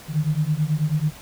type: beating tone pair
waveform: sine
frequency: 148.3 / 157.5 Hz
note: D3 / D#3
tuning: +17 / +21 cents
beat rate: 9.2 Hz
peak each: -22 dBFS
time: 0.08-1.13 s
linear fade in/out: 50 ms
effects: pink hiss -43 dBFS RMS until 1.21 s